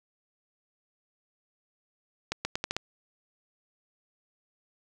accelerating click train, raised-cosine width 0.2 ms, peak -12 dBFS, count 6, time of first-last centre 2.32-2.766 s, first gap 130 ms, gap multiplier 0.81, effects none

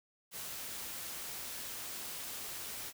white noise, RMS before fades -43 dBFS, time 0.31-2.93 s, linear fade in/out 50 ms, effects none

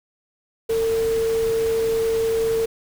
sine tone in noise, 451.8 Hz, A4, 46 cents sharp, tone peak -18 dBFS, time 0.69-2.66 s, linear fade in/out 10 ms, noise pink, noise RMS -34 dBFS, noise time 0.69-2.66 s, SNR +13 dB, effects none

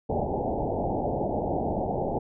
white low-pass noise, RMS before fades -28 dBFS, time 0.09-2.19 s, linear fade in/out 10 ms, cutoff 850 Hz, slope 96 dB/octave, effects none

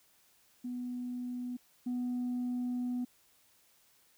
sine tone pair in turn, 246.9 / 246.9 Hz, B3 / B3, 0 / 0 cents, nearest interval unison, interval 0 cents, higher neither, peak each -35 / -30 dBFS, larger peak second, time 0.64-1.57 / 1.86-3.05 s, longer second, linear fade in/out 10 ms, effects tanh soft clip ceiling -30 dBFS + white hiss -67 dBFS RMS until 4.17 s

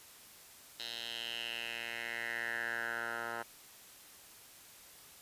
10% pulse tone with band-pass filter sweep, 116.54 Hz, A#2, in tune, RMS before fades -40 dBFS, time 0.79-3.43 s, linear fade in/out 10 ms, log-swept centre 3800 to 1200 Hz, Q 4.7, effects white hiss -56 dBFS RMS until 5.21 s + resampled to 32000 Hz

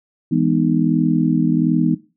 sine chord, E major seventh, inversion none, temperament just, 164.81 / 206 / 247.2 / 309 Hz, E3 / G#3 / B3 / D#4, 0 / -14 / +2 / -12 cents, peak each -19 / -22 / -18 / -20 dBFS, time 0.31-1.95 s, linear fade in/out 10 ms, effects noise-tail reverb RT60 0.3 s tail -17 dB re dry

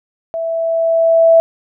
sine tone with level ramp, 659.3 Hz, E5, in tune, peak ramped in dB -18 to -4 dBFS, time 0.34-1.4 s, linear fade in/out 0 ms, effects none

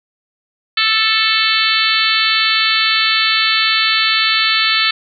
harmonic tone, 440.2 Hz, A4, 1 cent sharp, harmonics 3 / 4 / 5 / 6 / 7 / 8 / 9 / 10, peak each -20 / -20 / -20 / -20 / -20 / -20 / -20 / -20 dBFS, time 0.77-4.91 s, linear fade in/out 5 ms, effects none

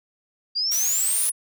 sine exponential sweep, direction up, 4704 to 10548 Hz, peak -21 dBFS, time 0.55-1.32 s, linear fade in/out 20 ms
blue noise, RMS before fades -27 dBFS, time 0.71-1.3 s, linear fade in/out 10 ms
effects none

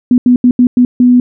sine tone bursts at uneven times, 246.9 Hz, B3, in tune, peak -3 dBFS, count 6, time 0.11-0.18 / 0.26-0.36 / 0.44-0.51 / 0.59-0.67 / 0.77-0.85 / 1-1.2 s, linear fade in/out 2 ms, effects none

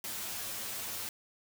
white noise with comb filter, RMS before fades -39 dBFS, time 0.04-1.09 s, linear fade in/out 2 ms, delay 9.1 ms, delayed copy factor +0.85, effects none

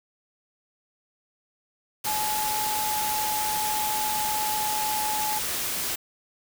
sine tone in noise, 854 Hz, G#5, 48 cents sharp, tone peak -27 dBFS, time 2.06-5.39 s, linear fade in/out 10 ms, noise white, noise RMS -29 dBFS, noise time 2.04-5.96 s, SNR -1 dB, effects none

